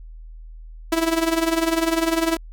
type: tone with tremolo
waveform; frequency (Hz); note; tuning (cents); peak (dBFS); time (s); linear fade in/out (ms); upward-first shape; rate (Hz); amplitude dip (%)
sawtooth; 328.5; E4; -6; -11; 0.92-2.37; 5; triangle; 20; 80
effects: added 40 Hz sine -36 dBFS peak until 2.52 s